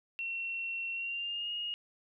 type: tone with pitch glide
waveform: sine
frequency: 2721 to 2863 Hz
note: F7 to F7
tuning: -46 to +42 cents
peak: -34 dBFS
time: 0.19-1.74 s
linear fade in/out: 0 ms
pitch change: +88 cents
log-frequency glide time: 0.93-1.51 s
effects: none